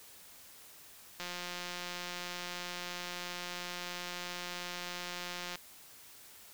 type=click train; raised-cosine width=0.2 ms; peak=-23 dBFS; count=772; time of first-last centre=1.2-5.556 s; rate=177 Hz; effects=white hiss -55 dBFS RMS until 6.53 s